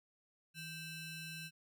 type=ring-modulated tone; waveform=25% pulse; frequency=1400 Hz; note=F6; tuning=4 cents sharp; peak=-38 dBFS; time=0.54-1.51 s; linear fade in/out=50 ms; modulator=1240 Hz; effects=none